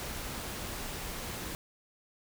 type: noise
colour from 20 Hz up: pink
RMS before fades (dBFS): -39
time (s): 0-1.55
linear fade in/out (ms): 0
effects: none